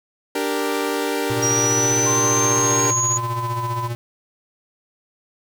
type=chord; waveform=sawtooth; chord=G minor; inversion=second; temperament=equal; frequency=293.7 / 392 / 466.2 Hz; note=D4 / G4 / Bb4; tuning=0 / 0 / 0 cents; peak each=-21 dBFS; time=0.35-2.91 s; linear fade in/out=5 ms
type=tone with tremolo; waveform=square; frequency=118.4 Hz; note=A#2; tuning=27 cents sharp; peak=-23 dBFS; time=1.3-3.95 s; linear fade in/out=0 ms; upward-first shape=sine; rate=15 Hz; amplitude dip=60%
type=exponential sweep; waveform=sine; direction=up; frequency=5700 to 6800 Hz; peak=-18 dBFS; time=1.42-3.18 s; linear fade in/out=10 ms
type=tone with pitch glide; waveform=sine; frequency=1055 to 1004.5 Hz; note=C6 to B5; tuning=+14 to +29 cents; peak=-24 dBFS; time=2.06-3.88 s; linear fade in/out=10 ms; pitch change=-85 cents; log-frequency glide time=2.55-3.6 s
effects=7-bit